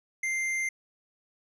triangle tone with tanh clipping, 2093 Hz, C7, in tune, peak -29 dBFS, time 0.23-0.69 s, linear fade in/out 5 ms, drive 17 dB, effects low-pass 12000 Hz 12 dB/octave

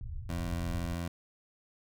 pink low-pass noise, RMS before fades -39 dBFS, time 0.01-0.94 s, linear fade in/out 2 ms, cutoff 130 Hz, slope 96 dB/octave
20% pulse tone, 85.5 Hz, F2, 36 cents flat, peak -29 dBFS, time 0.29-1.08 s, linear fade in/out 5 ms
effects none

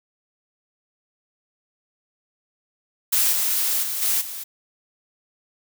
blue noise with level steps, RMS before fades -19 / -22 / -27 / -21 / -33 dBFS, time 3.12-4.44 s, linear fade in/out 10 ms, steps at 3.31 / 3.82 / 4.01 / 4.2 s, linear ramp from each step 20 ms, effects none

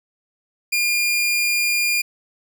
sawtooth tone, 2412 Hz, D7, 46 cents sharp, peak -14 dBFS, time 0.72-2.02 s, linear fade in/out 10 ms, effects none

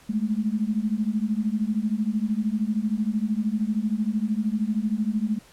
sine beating tone pair, 207.7 / 220.7 Hz, G#3 / A3, 0 / +5 cents, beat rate 13 Hz, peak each -25 dBFS, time 0.09-5.39 s, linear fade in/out 10 ms, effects pink hiss -53 dBFS RMS until 5.52 s + low-pass 12000 Hz 12 dB/octave

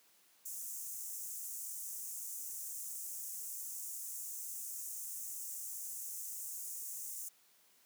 pink high-pass noise, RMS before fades -44 dBFS, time 0.45-7.29 s, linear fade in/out 10 ms, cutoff 6400 Hz, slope 48 dB/octave, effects white hiss -68 dBFS RMS until 7.85 s + high-pass 150 Hz 12 dB/octave

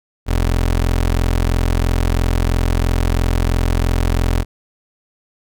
25% pulse tone, 43 Hz, F1, 26 cents flat, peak -10 dBFS, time 0.26-4.45 s, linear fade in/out 50 ms, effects none

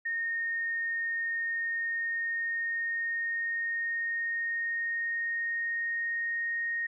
sine tone with pitch glide, 1843 to 1860.1 Hz, A#6 to A#6, -20 to -4 cents, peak -29 dBFS, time 0.05-6.87 s, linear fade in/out 10 ms, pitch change +16 cents, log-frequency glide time 1.28-6.71 s, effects none

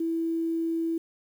sine tone, 329.6 Hz, E4, in tune, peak -25 dBFS, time 0-0.98 s, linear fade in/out 5 ms, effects 9-bit

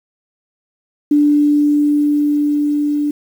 sine tone with level ramp, 293.7 Hz, D4, in tune, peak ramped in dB -8 to -14 dBFS, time 1.11-3.11 s, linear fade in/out 5 ms, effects 7-bit

